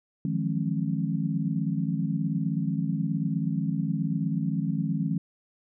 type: tone cluster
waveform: sine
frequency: 154.6 / 173.5 / 182.5 / 210.1 / 268.7 Hz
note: D#3 / F3 / F#3 / G#3 / C4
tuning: -11 / -11 / -24 / +20 / +46 cents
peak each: -29 / -30 / -37 / -31 / -33 dBFS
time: 0.25-5.18 s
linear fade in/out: 2 ms
effects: none